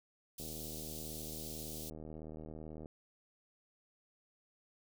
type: band-stop noise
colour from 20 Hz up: white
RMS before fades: -47 dBFS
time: 0.38-1.9 s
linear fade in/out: 5 ms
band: 150 to 3400 Hz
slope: 24 dB/octave
type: click train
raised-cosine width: 2 ms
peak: -35 dBFS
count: 193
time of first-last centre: 0.4-2.858 s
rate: 78.1 Hz
effects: none